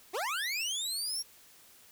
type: linear sweep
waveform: 25% pulse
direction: up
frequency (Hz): 318.5 to 5650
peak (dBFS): -28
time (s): 0.13-1.23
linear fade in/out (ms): 20
effects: white hiss -58 dBFS RMS until 1.91 s